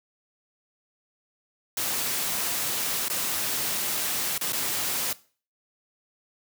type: noise with dropouts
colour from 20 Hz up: white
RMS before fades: -28 dBFS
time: 1.77-5.13 s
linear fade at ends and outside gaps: 2 ms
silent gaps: 3.083-3.099 / 4.379-4.411 / 4.523-4.531 s
effects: noise-tail reverb RT60 0.4 s tail -19 dB re dry + high-pass 100 Hz 12 dB/octave